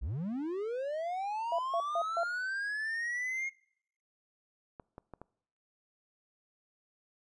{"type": "linear sweep", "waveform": "triangle", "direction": "up", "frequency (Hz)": [46.25, 2155], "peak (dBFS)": -31, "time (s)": [0.01, 3.5], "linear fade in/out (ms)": 20}
{"type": "tone bursts", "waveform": "sine", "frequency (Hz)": 680, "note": "F5", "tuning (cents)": -46, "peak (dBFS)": -29, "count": 4, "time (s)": [1.52, 2.234], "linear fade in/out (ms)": 2, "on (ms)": 66, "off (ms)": 150}
{"type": "clicks", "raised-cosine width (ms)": 1, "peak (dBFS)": -32, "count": 4, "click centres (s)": [4.798, 4.981, 5.137, 5.216]}
{"effects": ["noise-tail reverb RT60 0.7 s tail -24 dB re dry", "resampled to 22050 Hz"]}